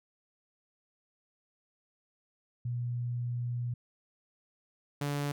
sine / sawtooth tone pair in turn, 121.1 / 144.01 Hz, B2 / D3, -34 / -34 cents, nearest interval minor third, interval 300 cents, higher second, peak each -31 / -27 dBFS, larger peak second, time 2.65-3.74 / 5.01-5.32 s, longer first, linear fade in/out 5 ms, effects none

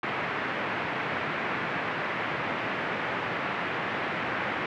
white band-pass noise, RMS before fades -31 dBFS, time 0.03-4.66 s, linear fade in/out 2 ms, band 110 to 2200 Hz, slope 24 dB/octave, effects none

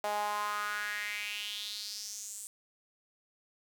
sawtooth tone with high-pass filter sweep, 207.7 Hz, G#3, in tune, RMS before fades -37 dBFS, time 0.04-2.47 s, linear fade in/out 0 ms, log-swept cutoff 700 to 8500 Hz, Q 4.5, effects 9-bit

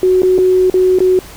sine tone with dropouts, 370 Hz, F#4, in tune, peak -7 dBFS, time 0.03-1.19 s, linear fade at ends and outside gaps 1 ms, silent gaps 0.22-0.232 / 0.38-0.386 / 0.699-0.741 / 0.987-1.004 s, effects added 50 Hz sine -38 dBFS peak until 1.36 s + pink hiss -35 dBFS RMS until 1.36 s

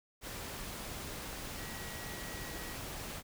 sine tone in noise, 1916 Hz, A#6, 47 cents sharp, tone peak -50 dBFS, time 1.56-2.78 s, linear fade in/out 50 ms, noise pink, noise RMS -43 dBFS, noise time 0.21-3.23 s, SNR -10 dB, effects none

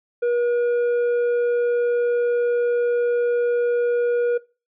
triangle tone with tanh clipping, 480.2 Hz, B4, 49 cents flat, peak -19 dBFS, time 0.22-4.38 s, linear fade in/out 10 ms, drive 10 dB, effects noise-tail reverb RT60 0.3 s tail -20 dB re dry

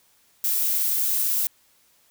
violet noise, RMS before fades -23 dBFS, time 0.44-1.47 s, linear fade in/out 2 ms, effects white hiss -61 dBFS RMS until 2.1 s

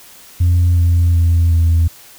sine tone with pitch steps, 87.31 / 85.81 / 84.34 / 82.89 Hz, F2 / F2 / E2 / E2, 0 / -30 / +40 / +10 cents, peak -7 dBFS, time 0.4-1.88 s, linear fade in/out 10 ms, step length 370 ms, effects tanh soft clip ceiling -7 dBFS + white hiss -41 dBFS RMS until 2.18 s

